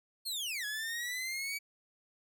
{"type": "linear two-way sweep", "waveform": "sawtooth", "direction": "down then up", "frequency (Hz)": [4387, 1667, 2288], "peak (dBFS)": -32, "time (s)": [0.25, 1.59], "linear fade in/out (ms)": 20, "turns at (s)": 0.65, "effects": []}